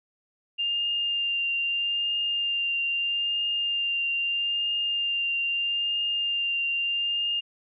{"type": "tone with vibrato", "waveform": "sine", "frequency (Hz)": 2800, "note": "F7", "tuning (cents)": 4, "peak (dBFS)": -24, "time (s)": [0.58, 7.41], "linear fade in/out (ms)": 20, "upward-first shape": "triangle", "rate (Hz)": 0.78, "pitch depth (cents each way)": 16, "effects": []}